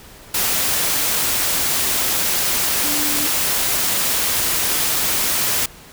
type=tone in noise; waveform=sine; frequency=293.7 Hz; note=D4; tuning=in tune; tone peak=-27 dBFS; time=2.84-3.27 s; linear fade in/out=5 ms; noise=white; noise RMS=-19 dBFS; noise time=0.34-5.66 s; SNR=-11 dB; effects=pink hiss -42 dBFS RMS until 5.92 s